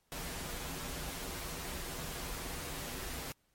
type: noise with comb filter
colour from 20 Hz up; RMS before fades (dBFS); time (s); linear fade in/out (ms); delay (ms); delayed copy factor
pink; -41; 0.12-3.32; 0; 9.4; -0.6
effects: pink hiss -75 dBFS RMS until 3.54 s + MP3 64 kbps